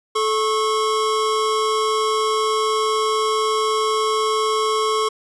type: tone pair together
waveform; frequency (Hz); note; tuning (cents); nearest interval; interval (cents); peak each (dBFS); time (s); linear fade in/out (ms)
square; 434.7 / 1094; A4 / C#6; -21 / -23; octave + major third; 1598; -21; 0.15-5.09; 10
effects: resampled to 22050 Hz